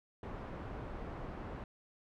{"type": "low-pass noise", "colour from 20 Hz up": "pink", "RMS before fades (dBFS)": -44, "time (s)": [0.23, 1.64], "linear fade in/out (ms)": 2, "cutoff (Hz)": 1200, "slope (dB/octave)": 12, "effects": []}